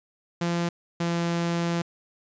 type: tone pair in turn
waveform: sawtooth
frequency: 171.5 / 170.32 Hz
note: F3 / F3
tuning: -31 / -43 cents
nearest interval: unison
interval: 12 cents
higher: first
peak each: -20 dBFS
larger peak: neither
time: 0.41-0.69 / 1-1.82 s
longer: second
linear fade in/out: 5 ms
effects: resampled to 16000 Hz